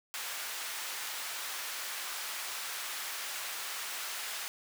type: high-pass noise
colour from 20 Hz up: pink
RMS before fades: -39 dBFS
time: 0.14-4.48 s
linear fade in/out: 0 ms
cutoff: 1200 Hz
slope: 12 dB/octave
effects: none